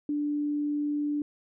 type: tone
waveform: sine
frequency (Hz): 293.7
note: D4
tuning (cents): 0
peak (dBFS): -26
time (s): 0.09-1.22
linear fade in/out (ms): 2
effects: none